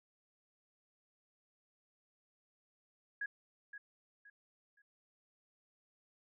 sine tone with echo, 1661.2 Hz, G#6, in tune, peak -36 dBFS, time 3.21-3.26 s, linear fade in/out 5 ms, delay 520 ms, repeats 3, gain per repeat -10 dB, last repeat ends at 4.82 s, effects none

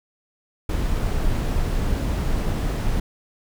brown noise, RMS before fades -22 dBFS, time 0.69-3 s, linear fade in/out 5 ms, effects none

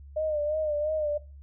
sine tone with vibrato, 607 Hz, D#5, 43 cents flat, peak -25 dBFS, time 0.16-1.18 s, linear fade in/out 10 ms, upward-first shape sine, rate 2.9 Hz, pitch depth 56 cents each way, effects noise-tail reverb RT60 0.3 s tail -18 dB re dry + added 70 Hz sine -44 dBFS peak until 1.42 s

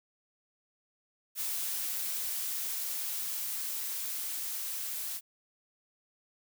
blue noise with level ramp, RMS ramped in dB -34 to -37 dBFS, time 1.35-5.21 s, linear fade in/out 50 ms, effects none

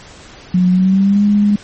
sine tone with pitch glide, 181.2 to 205.8 Hz, F#3 to G#3, -36 to -16 cents, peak -8 dBFS, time 0.54-1.56 s, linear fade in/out 5 ms, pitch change +220 cents, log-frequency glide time 0.7-1.24 s, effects pink hiss -38 dBFS RMS until 1.63 s + MP3 32 kbps

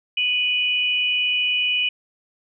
sine tone pair together, 2482 / 2952 Hz, D#7 / F#7, -5 / -5 cents, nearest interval minor third, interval 300 cents, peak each -21 / -21 dBFS, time 0.17-1.89 s, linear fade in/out 5 ms, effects none

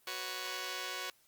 5% pulse chord, F# suspended fourth, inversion none, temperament just, 370 / 493.3 / 555 Hz, F#4 / B4 / C#5, 0 / -2 / +2 cents, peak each -32 dBFS, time 0.07-1.1 s, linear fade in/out 2 ms, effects white hiss -68 dBFS RMS until 1.27 s + Opus 32 kbps

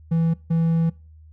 triangle tone bursts at uneven times, 164.81 Hz, E3, in tune, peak -15 dBFS, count 2, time 0.11-0.34 / 0.5-0.9 s, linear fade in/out 10 ms, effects noise-tail reverb RT60 0.4 s tail -24 dB re dry + added 78 Hz sine -44 dBFS peak until 1.32 s

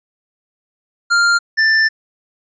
square tone pair in turn, 1396.9 / 1772.6 Hz, F6 / A6, 0 / +12 cents, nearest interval major third, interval 412 cents, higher second, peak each -11 dBFS, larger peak neither, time 1.1-1.39 / 1.57-1.89 s, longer second, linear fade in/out 20 ms, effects resampled to 16000 Hz

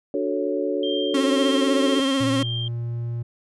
sine chord, D major seventh, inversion none, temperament equal, 293.7 / 370 / 440 / 554.4 Hz, D4 / F#4 / A4 / C#5, 0 / 0 / 0 / 0 cents, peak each -27 dBFS, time 0.14-2 s, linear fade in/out 2 ms
sine tone with tremolo, 3178 Hz, G7, 23 cents sharp, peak -27 dBFS, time 0.83-2.68 s, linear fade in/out 2 ms, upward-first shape sine, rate 1.9 Hz, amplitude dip 45%
35% pulse tone with vibrato, 270.4 Hz, C#4, 43 cents flat, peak -18 dBFS, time 1.14-2.43 s, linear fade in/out 5 ms, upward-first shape sine, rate 16 Hz, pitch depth 41 cents each way
triangle tone with pitch glide, 116.7 to 118.06 Hz, A#2 to A#2, +2 to +22 cents, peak -23 dBFS, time 2.2-3.23 s, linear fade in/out 10 ms, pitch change +20 cents, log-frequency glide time 2.33-2.42 s
effects resampled to 24000 Hz

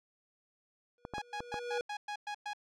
square tone with exponential growth, 482.9 Hz, B4, 39 cents flat, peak -32 dBFS, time 0.98-1.81 s, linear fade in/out 1 ms, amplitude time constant 180 ms
clicks, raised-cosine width 1 ms, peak -25 dBFS, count 5, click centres 1.051 / 1.137 / 1.182 / 1.405 / 1.542 s
sawtooth tone bursts, 830 Hz, G#5, 1 cent flat, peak -33 dBFS, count 8, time 1.14-2.534 s, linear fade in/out 5 ms, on 78 ms, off 110 ms
effects low-pass 5000 Hz 12 dB/octave

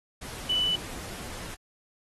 sine tone in noise, 2982 Hz, F#7, 13 cents sharp, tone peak -23 dBFS, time 0.49-0.76 s, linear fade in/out 10 ms, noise pink, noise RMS -40 dBFS, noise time 0.21-1.55 s, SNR +14 dB, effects AAC 32 kbps

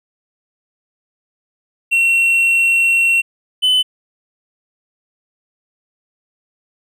triangle tone pair in turn, 2724 / 3021 Hz, F7 / F#7, -44 / +35 cents, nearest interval major second, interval 179 cents, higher second, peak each -9 dBFS, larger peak neither, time 1.91-3.22 / 3.62-3.83 s, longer first, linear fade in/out 20 ms, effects none

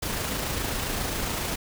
pink noise with amplitude modulation, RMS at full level -28 dBFS, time 0.02-1.56 s, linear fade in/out 10 ms, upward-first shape sine, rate 27.4 Hz, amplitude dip 30%, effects none

